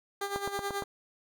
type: tone with tremolo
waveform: 15% pulse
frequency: 400 Hz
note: G4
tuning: 35 cents sharp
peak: -24 dBFS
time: 0.21-0.84 s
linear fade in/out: 5 ms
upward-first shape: sine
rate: 9.3 Hz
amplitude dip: 65%
type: click train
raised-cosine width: 1 ms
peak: -21 dBFS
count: 5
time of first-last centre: 0.36-0.823 s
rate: 8.64 Hz
effects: none